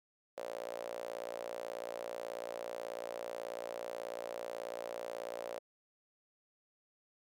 sawtooth tone with high-pass filter, 58.27 Hz, A#1, in tune, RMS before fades -43 dBFS, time 0.37-5.59 s, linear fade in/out 10 ms, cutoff 550 Hz, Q 6.6, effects none

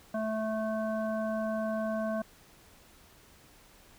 harmonic tone, 218.8 Hz, A3, 9 cents flat, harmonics 1 / 3 / 5 / 7, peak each -33 / -32 / -42 / -43 dBFS, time 0.14-2.22 s, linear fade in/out 5 ms, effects pink hiss -58 dBFS RMS until 3.98 s

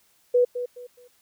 sine tone with echo, 491.2 Hz, B4, 9 cents flat, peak -15 dBFS, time 0.34-0.45 s, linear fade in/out 10 ms, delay 210 ms, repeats 3, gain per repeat -11 dB, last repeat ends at 1.08 s, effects white hiss -63 dBFS RMS until 1.21 s

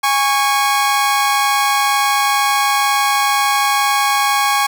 sawtooth tone pair together, 821 / 1108.7 Hz, G#5 / C#6, -20 / 0 cents, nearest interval perfect fourth, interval 520 cents, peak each -12 dBFS, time 0.03-4.67 s, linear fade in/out 10 ms, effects none

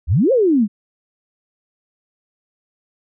sine exponential two-way sweep, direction up then down, 64.2 to 554.4 to 192.3 Hz, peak -11 dBFS, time 0.07-0.68 s, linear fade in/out 50 ms, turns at 0.32 s, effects none

